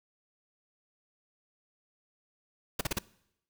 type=noise bursts; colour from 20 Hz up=pink; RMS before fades=-30 dBFS; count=4; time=2.79-2.988 s; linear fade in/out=5 ms; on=21 ms; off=38 ms; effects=noise-tail reverb RT60 0.8 s tail -22 dB re dry